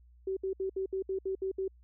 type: tone bursts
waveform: sine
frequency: 382.5 Hz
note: G4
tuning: 42 cents flat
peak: -30 dBFS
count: 9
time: 0.27-1.68 s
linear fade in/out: 5 ms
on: 98 ms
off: 66 ms
effects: added 60 Hz sine -56 dBFS peak until 1.83 s